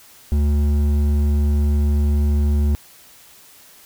triangle tone with hard clipping, 73 Hz, D2, 10 cents flat, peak -16 dBFS, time 0.32-2.75 s, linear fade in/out 0 ms, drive 12 dB, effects white hiss -47 dBFS RMS until 3.85 s

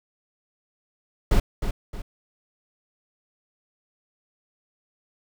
brown noise with echo, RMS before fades -17 dBFS, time 1.31-1.4 s, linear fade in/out 5 ms, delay 310 ms, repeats 2, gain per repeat -8 dB, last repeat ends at 2.02 s, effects none

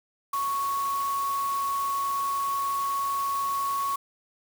sine tone in noise, 1108.7 Hz, C#6, in tune, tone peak -25 dBFS, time 0.33-3.96 s, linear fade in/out 5 ms, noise white, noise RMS -40 dBFS, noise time 0.33-3.96 s, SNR +12 dB, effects none

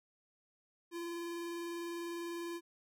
square tone with vibrato, 341.3 Hz, F4, 40 cents flat, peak -40 dBFS, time 0.91-2.61 s, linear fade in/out 50 ms, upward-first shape sine, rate 20 Hz, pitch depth 22 cents each way, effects none

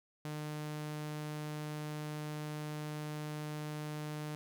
sawtooth tone, 151.2 Hz, D#3, 49 cents flat, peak -35 dBFS, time 0.25-4.35 s, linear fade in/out 0 ms, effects none

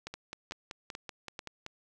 two click trains, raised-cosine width 0.2 ms, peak -23 / -22 dBFS, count 9 / 4, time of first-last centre 0.14-1.664 / 0.07-1.392 s, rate 5.25 / 2.27 Hz, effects none

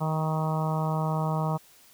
harmonic tone, 157.3 Hz, D#3, 19 cents sharp, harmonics 1 / 2 / 3 / 4 / 5 / 6 / 7 / 8, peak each -26 / -41 / -38 / -35 / -35 / -35 / -37 / -40 dBFS, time 0-1.58 s, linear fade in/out 20 ms, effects white hiss -56 dBFS RMS until 1.93 s

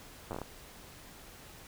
slowing click train, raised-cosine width 1 ms, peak -24 dBFS, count 7, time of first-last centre 0.31-0.417 s, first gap 9 ms, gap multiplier 1.27, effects pink hiss -52 dBFS RMS until 1.67 s

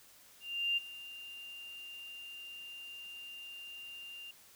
sine tone with ADSR envelope, 2792 Hz, F7, 1 cent flat, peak -28 dBFS, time 0.4-4.31 s, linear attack 370 ms, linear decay 19 ms, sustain -17 dB, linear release 3 ms, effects white hiss -60 dBFS RMS until 4.55 s

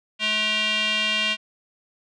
square tone with band-pass filter, 214.5 Hz, A3, 44 cents flat, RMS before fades -23 dBFS, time 0.19-1.37 s, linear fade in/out 50 ms, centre 2900 Hz, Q 4.4, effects resampled to 22050 Hz

